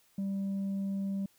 sine tone, 196 Hz, G3, in tune, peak -28 dBFS, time 0.18-1.26 s, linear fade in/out 5 ms, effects tanh soft clip ceiling -30 dBFS + white hiss -67 dBFS RMS until 1.38 s

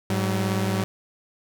sawtooth tone pair together, 103.83 / 189.77 Hz, G#2 / F#3, 0 / +44 cents, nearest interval minor seventh, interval 1044 cents, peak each -21 dBFS, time 0.1-0.84 s, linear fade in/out 0 ms, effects none

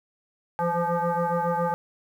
sine tone with frequency modulation, 175.6 Hz, F3, 10 cents sharp, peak -22 dBFS, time 0.59-1.74 s, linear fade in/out 0 ms, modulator 344 Hz, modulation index 3, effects 9-bit

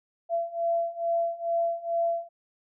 sine beating tone pair, 675 / 677.3 Hz, E5 / E5, +41 / +47 cents, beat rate 2.3 Hz, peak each -29 / -27 dBFS, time 0.29-2.29 s, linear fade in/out 50 ms, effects none

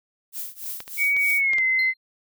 violet noise with tremolo, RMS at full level -30 dBFS, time 0.32-1.42 s, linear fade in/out 50 ms, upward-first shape triangle, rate 3.3 Hz, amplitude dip 95%
clicks, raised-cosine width 0.2 ms, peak -17 / -22 / -25 / -20 / -18 / -18 dBFS, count 6, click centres 0.804 / 0.879 / 1.041 / 1.166 / 1.534 / 1.584 s
sine tone with pitch glide, 2256 to 2057 Hz, C#7 to C7, +30 to -30 cents, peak -18 dBFS, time 0.97-1.94 s, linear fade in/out 50 ms, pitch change -160 cents, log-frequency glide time 1.35-1.63 s
triangle tone with exponential decay, 4186 Hz, C8, in tune, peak -27 dBFS, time 1.79-1.97 s, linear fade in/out 2 ms, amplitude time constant 38 ms
effects none

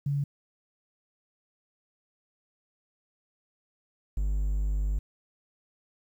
sine / triangle tone pair in turn, 141.9 / 50.17 Hz, C#3 / G1, +41 / +41 cents, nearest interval octave + tritone, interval 1800 cents, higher first, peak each -25 / -23 dBFS, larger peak second, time 0.06-0.24 / 4.17-4.99 s, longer second, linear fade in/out 5 ms, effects 10-bit

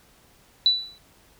sine tone with exponential decay, 3961 Hz, B7, 4 cents sharp, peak -12 dBFS, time 0.66-0.98 s, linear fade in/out 1 ms, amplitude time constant 69 ms, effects pink hiss -57 dBFS RMS until 1.39 s

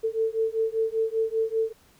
sine beating tone pair, 443.6 / 448.7 Hz, A4 / A4, +14 / +34 cents, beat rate 5.1 Hz, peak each -26 dBFS, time 0.03-1.73 s, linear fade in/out 20 ms, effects pink hiss -59 dBFS RMS until 1.99 s

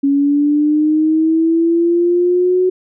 sine linear sweep, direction up, 277.2 to 370 Hz, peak -10 dBFS, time 0.03-2.7 s, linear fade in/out 10 ms, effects none

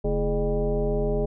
sine tone with frequency modulation, 228.6 Hz, A#3, 34 cents flat, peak -21 dBFS, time 0.04-1.26 s, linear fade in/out 10 ms, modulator 188 Hz, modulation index 1.9, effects none

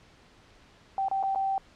sine tone with dropouts, 777 Hz, G5, 16 cents flat, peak -25 dBFS, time 0.98-1.58 s, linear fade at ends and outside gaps 1 ms, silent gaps 1.084-1.113 / 1.228-1.235 / 1.349-1.358 s, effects pink hiss -57 dBFS RMS until 1.75 s + low-pass 5000 Hz 12 dB/octave

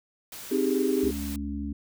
white noise, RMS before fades -41 dBFS, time 0.32-1.36 s, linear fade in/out 2 ms
sine chord, Ab major seventh, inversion first, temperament equal, 261.6 / 311.1 / 392 / 415.3 Hz, C4 / Eb4 / G4 / Ab4, 0 / 0 / 0 / 0 cents, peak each -27 / -29 / -26 / -30 dBFS, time 0.51-1.11 s, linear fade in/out 10 ms
harmonic tone, 71.1 Hz, C#2, 45 cents sharp, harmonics 1 / 3 / 4, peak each -34 / -34 / -34 dBFS, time 1.03-1.73 s, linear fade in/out 5 ms
effects none

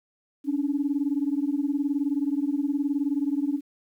sine beating tone pair, 277.2 / 296.2 Hz, C#4 / D4, 0 / +15 cents, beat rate 19 Hz, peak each -25 / -26 dBFS, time 0.44-3.61 s, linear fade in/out 50 ms, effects tanh soft clip ceiling -15 dBFS + 10-bit

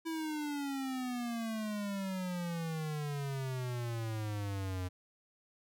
square exponential sweep, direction down, 329.6 to 90 Hz, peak -36 dBFS, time 0.05-4.89 s, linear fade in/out 20 ms, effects none

